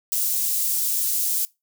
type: high-pass noise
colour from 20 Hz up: white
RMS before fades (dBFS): -23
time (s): 0.12-1.45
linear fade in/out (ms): 0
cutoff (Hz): 7300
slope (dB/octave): 12
effects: noise-tail reverb RT60 0.2 s tail -21 dB re dry